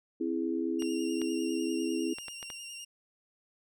sine chord, C augmented, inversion none, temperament equal, 261.6 / 329.6 / 415.3 Hz, C4 / E4 / G#4, 0 / 0 / 0 cents, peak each -34 / -31 / -37 dBFS, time 0.2-2.14 s, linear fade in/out 10 ms
20% pulse tone with vibrato, 2794 Hz, F7, in tune, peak -36 dBFS, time 0.79-2.85 s, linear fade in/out 10 ms, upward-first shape sine, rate 10 Hz, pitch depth 33 cents each way
clicks, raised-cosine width 0.3 ms, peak -26 dBFS, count 6, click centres 0.823 / 1.217 / 2.185 / 2.283 / 2.428 / 2.502 s
effects none

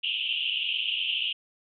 pink band-pass noise, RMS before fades -29 dBFS, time 0.03-1.33 s, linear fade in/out 10 ms, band 2700 to 3200 Hz, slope 96 dB/octave, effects none

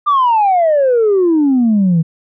sine exponential sweep, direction down, 1209 to 157.4 Hz, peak -7 dBFS, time 0.06-2.03 s, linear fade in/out 20 ms, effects tanh soft clip ceiling -6 dBFS

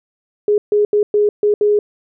sine tone bursts at uneven times, 416 Hz, G#4, 3 cents sharp, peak -10 dBFS, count 6, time 0.48-0.58 / 0.72-0.85 / 0.93-1.03 / 1.14-1.29 / 1.43-1.54 / 1.61-1.79 s, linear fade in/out 2 ms, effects none

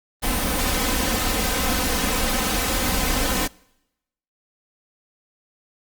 pink noise with comb filter, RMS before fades -22 dBFS, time 0.22-3.48 s, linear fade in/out 20 ms, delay 3.9 ms, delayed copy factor +0.75, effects noise-tail reverb RT60 0.9 s tail -25 dB re dry + Opus 32 kbps

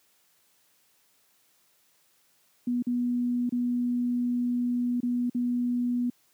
sine tone with dropouts, 243.9 Hz, B3, 21 cents flat, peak -24 dBFS, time 2.67-6.1 s, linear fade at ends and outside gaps 5 ms, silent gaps 2.824-2.868 / 3.494-3.522 / 5.004-5.03 / 5.298-5.347 s, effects white hiss -66 dBFS RMS until 6.33 s + high-pass 100 Hz 12 dB/octave

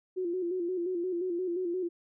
sine tone with vibrato, 356.6 Hz, F4, 36 cents sharp, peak -29 dBFS, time 0.16-1.89 s, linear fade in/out 20 ms, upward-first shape square, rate 5.7 Hz, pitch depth 63 cents each way, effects none

